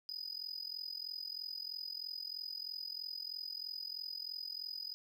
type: tone with amplitude modulation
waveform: triangle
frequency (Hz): 4978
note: D#8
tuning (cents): 0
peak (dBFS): -36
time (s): 0.09-4.94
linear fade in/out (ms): 0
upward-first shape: sine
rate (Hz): 43.1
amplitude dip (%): 90
effects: none